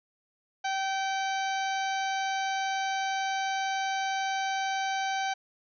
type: harmonic tone with a mistuned harmonic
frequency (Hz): 773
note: G5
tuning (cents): -24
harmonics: 1 / 2 / 3 / 4 / 5 / 6 / 7 / 8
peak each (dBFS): -29 / -35 / -39 / -41 / -43 / -45 / -46 / -47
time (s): 0.64-5.34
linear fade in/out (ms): 10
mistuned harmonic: 7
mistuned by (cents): +89
effects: none